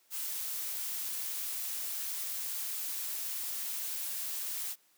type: noise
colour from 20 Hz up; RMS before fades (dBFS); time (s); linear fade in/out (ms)
blue; -37; 0.1-4.76; 50
effects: white hiss -68 dBFS RMS until 4.97 s + high-pass 200 Hz 12 dB/octave